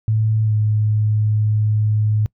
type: tone with pitch glide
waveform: sine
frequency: 109.4 to 106.9 Hz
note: A2 to A2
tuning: -9 to -49 cents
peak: -14 dBFS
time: 0.08-2.26 s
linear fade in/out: 0 ms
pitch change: -40 cents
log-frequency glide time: 0.44-0.53 s
effects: noise-tail reverb RT60 0.1 s tail -24 dB re dry